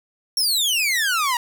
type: exponential sweep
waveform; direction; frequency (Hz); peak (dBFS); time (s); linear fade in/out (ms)
sawtooth; down; 5600 to 932.3; -15; 0.37-1.37; 2
effects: none